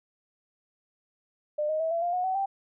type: tone with pitch steps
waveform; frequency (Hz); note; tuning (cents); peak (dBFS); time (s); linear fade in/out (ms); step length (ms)
sine; 600 / 623.3 / 647.5 / 672.7 / 698.8 / 726 / 754.2 / 783.5; D5 / D#5 / E5 / E5 / F5 / F#5 / F#5 / G5; +37 / +3 / -31 / +35 / +1 / -33 / +33 / -1; -25; 1.58-2.46; 10; 110
effects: none